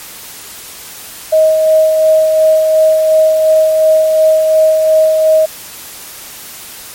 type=tone with tremolo; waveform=sine; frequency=630 Hz; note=D#5; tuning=21 cents sharp; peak=-4 dBFS; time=1.32-5.46 s; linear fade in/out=10 ms; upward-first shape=sine; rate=2.8 Hz; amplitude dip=35%; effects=white hiss -30 dBFS RMS until 6.94 s + MP3 64 kbps